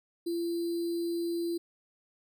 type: tone with sample-and-hold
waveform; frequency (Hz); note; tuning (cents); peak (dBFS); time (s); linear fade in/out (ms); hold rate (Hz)
sine; 340; F4; -46; -29; 0.26-1.58; 10; 4410
effects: none